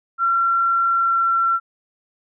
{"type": "tone with pitch glide", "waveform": "sine", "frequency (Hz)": [1364, 1356.1], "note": ["F6", "E6"], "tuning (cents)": [-41, 49], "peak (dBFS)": -15, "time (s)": [0.18, 1.6], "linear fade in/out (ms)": 50, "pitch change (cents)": -10, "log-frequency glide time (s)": [0.89, 1.32], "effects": []}